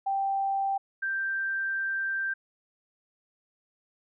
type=tone pair in turn; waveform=sine; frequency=784 / 1572.5 Hz; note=G5 / G6; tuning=0 / +5 cents; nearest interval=octave; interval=1205 cents; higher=second; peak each=-25 / -27 dBFS; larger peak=first; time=0.06-0.78 / 1.02-2.34 s; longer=second; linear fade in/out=10 ms; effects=none